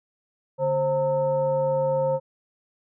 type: tone with frequency modulation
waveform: sine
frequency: 530 Hz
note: C5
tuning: 22 cents sharp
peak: -20 dBFS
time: 0.58-2.2 s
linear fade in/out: 50 ms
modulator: 384 Hz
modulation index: 0.63
effects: none